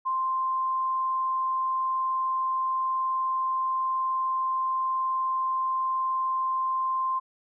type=tone; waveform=sine; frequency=1046.5 Hz; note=C6; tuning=in tune; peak=-24 dBFS; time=0.05-7.2 s; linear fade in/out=20 ms; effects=none